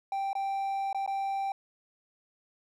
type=tone with dropouts; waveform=triangle; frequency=784 Hz; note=G5; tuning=in tune; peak=-27 dBFS; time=0.12-1.52 s; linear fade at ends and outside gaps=2 ms; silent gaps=0.331-0.352 / 0.929-0.946 / 1.063-1.076 s; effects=none